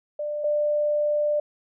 sine tone pair in turn, 594 / 594 Hz, D5 / D5, +20 / +20 cents, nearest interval unison, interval 0 cents, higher neither, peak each -26 / -20 dBFS, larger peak second, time 0.19-0.44 / 0.44-1.4 s, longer second, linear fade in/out 5 ms, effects none

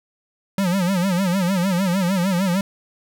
square tone with vibrato, 185 Hz, F#3, in tune, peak -18 dBFS, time 0.58-2.61 s, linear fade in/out 2 ms, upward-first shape sine, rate 6.6 Hz, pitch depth 130 cents each way, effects 10-bit

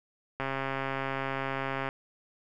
click train, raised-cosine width 0.5 ms, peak -17 dBFS, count 202, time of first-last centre 0.4-1.889 s, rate 135 Hz, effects none

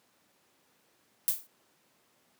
violet noise with exponential decay, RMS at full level -23 dBFS, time 1.28-1.47 s, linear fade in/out 1 ms, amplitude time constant 41 ms, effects pink hiss -68 dBFS RMS until 2.39 s + high-pass 200 Hz 12 dB/octave

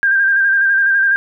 sine tone with vibrato, 1590 Hz, G6, 24 cents sharp, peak -10 dBFS, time 0.03-1.16 s, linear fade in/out 0 ms, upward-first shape square, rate 12 Hz, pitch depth 29 cents each way, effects none

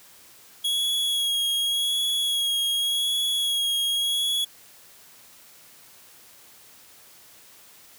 45% pulse tone with vibrato, 3322 Hz, G#7, in tune, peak -22 dBFS, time 0.64-4.45 s, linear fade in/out 10 ms, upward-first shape sine, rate 0.87 Hz, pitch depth 25 cents each way, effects white hiss -51 dBFS RMS until 7.98 s + high-pass 60 Hz 12 dB/octave

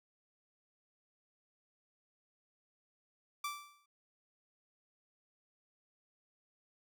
sawtooth tone with exponential decay, 1168 Hz, D6, 10 cents flat, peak -31 dBFS, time 3.44-3.86 s, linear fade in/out 5 ms, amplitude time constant 91 ms, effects none

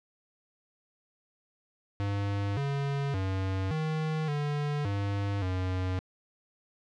square tone with pitch steps, 100.6 / 140.1 / 95.2 / 156.7 / 146.6 / 100.4 / 92.5 Hz, G2 / C#3 / F#2 / D#3 / D3 / G2 / F#2, +45 / +19 / +50 / +13 / -3 / +42 / 0 cents, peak -29 dBFS, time 2-5.99 s, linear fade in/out 0 ms, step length 570 ms, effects low-pass 4000 Hz 12 dB/octave

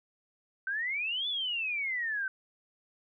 sine exponential two-way sweep, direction up then down, 1520 to 3520 to 1520 Hz, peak -30 dBFS, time 0.67-2.28 s, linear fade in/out 2 ms, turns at 1.28 s, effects none

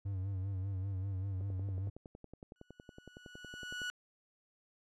triangle tone with vibrato, 96.1 Hz, G2, 34 cents flat, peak -33 dBFS, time 0.05-1.9 s, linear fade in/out 10 ms, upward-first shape sine, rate 5.1 Hz, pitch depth 66 cents each way
click train, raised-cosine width 2 ms, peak -36 dBFS, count 27, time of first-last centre 1.41-3.817 s, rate 10.8 Hz
30% pulse tone with exponential growth, 1469 Hz, F#6, 13 cents flat, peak -33 dBFS, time 2.56-3.9 s, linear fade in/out 0 ms, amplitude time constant 290 ms
effects low-pass 7000 Hz 12 dB/octave

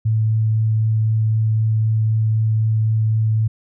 sine tone with vibrato, 110 Hz, A2, in tune, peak -14 dBFS, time 0.05-3.48 s, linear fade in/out 10 ms, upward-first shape triangle, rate 3.9 Hz, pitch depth 8 cents each way, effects none

